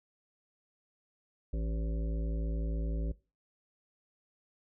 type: harmonic tone with a mistuned harmonic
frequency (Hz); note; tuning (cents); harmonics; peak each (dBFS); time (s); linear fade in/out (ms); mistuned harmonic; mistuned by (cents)
55; A1; 0; 1 / 3 / 5 / 7 / 9 / 10; -31 / -41 / -45 / -48 / -50 / -51; 1.53-3.12; 5; 10; +57
effects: noise-tail reverb RT60 0.3 s tail -20 dB re dry